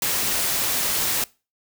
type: noise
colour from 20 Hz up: white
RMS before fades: -23 dBFS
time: 0.02-1.24 s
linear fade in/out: 2 ms
effects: noise-tail reverb RT60 0.3 s tail -22 dB re dry